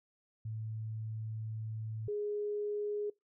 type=tone pair in turn; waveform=sine; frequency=110 / 415.3 Hz; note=A2 / G#4; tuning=0 / 0 cents; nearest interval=octave + major seventh; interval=2300 cents; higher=second; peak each=-37 / -33 dBFS; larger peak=second; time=0.45-2.08 / 2.08-3.1 s; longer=first; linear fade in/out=5 ms; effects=noise-tail reverb RT60 0.2 s tail -24 dB re dry